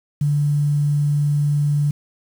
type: tone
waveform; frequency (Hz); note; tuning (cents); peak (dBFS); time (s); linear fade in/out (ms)
sine; 146.1; D3; -9; -15; 0.21-1.91; 5
effects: 7-bit